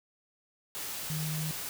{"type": "tone in noise", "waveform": "sine", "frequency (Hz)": 155.56, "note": "D#3", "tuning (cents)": 0, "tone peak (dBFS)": -32, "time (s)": [1.1, 1.51], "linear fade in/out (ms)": 0, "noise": "white", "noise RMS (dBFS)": -38, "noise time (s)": [0.75, 1.69], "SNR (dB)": 3, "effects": []}